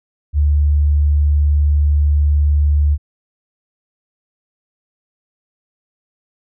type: tone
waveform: sine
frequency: 73.42 Hz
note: D2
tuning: in tune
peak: -10 dBFS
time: 0.33-2.98 s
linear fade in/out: 50 ms
effects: none